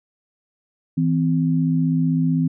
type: tone pair together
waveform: sine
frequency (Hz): 162.35 / 258.1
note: E3 / C4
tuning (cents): -26 / -23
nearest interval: minor sixth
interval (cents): 803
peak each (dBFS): -18 / -20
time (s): 0.97-2.48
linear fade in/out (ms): 10
effects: none